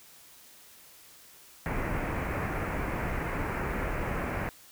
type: low-pass noise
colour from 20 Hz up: pink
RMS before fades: -32 dBFS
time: 1.66-4.49 s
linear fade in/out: 0 ms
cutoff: 2400 Hz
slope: 48 dB/octave
effects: white hiss -54 dBFS RMS until 4.71 s